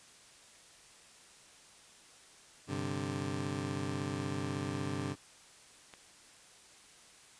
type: chord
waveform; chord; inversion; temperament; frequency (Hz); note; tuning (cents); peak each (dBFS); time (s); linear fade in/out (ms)
20% pulse; G suspended fourth; none; just; 98 / 130.67 / 147; G2 / C3 / D3; 0 / -2 / +2; -35; 2.67-5.16; 50
type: click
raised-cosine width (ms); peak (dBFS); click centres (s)
0.3; -33; 5.938
effects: white hiss -58 dBFS RMS until 7.39 s + resampled to 22050 Hz